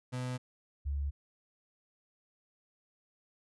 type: tone pair in turn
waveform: 35% pulse / sine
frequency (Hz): 126.1 / 70.77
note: B2 / C#2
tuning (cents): +36 / +36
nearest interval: minor seventh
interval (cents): 1000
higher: first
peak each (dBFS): -33 / -31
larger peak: second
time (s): 0.12-0.38 / 0.85-1.11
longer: neither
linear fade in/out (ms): 20
effects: resampled to 24000 Hz